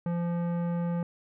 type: tone with tanh clipping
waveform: sine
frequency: 172.1 Hz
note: F3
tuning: 25 cents flat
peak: -29 dBFS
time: 0.06-1.03 s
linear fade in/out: 2 ms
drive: 15 dB
effects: none